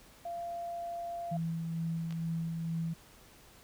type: tone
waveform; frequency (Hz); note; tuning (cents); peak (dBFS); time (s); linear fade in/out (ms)
sine; 688; F5; -26; -36; 0.25-1.37; 5
type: tone with tremolo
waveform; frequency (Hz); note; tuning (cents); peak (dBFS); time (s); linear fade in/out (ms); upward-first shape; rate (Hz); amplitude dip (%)
sine; 164.81; E3; 0; -31; 1.31-2.94; 10; sine; 2.2; 30
type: clicks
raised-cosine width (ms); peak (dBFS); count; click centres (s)
0.2; -32; 2; 2.108 / 2.125
effects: pink hiss -58 dBFS RMS until 3.63 s